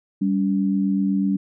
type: tone pair together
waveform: sine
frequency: 196 / 284.1 Hz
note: G3 / C#4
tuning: 0 / +43 cents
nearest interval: tritone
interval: 643 cents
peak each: -19 / -23 dBFS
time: 0.21-1.37 s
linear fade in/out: 10 ms
effects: none